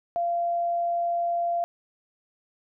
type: tone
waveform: sine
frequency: 689 Hz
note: F5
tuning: 24 cents flat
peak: -23 dBFS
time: 0.16-1.64 s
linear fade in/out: 0 ms
effects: none